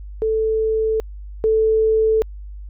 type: tone pair in turn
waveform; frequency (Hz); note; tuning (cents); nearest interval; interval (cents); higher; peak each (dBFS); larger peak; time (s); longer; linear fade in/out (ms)
sine; 440 / 440; A4 / A4; 0 / 0; unison; 0; neither; -16 / -13; second; 0.22-1 / 1.44-2.22; neither; 0
effects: added 50 Hz sine -31 dBFS peak until 2.69 s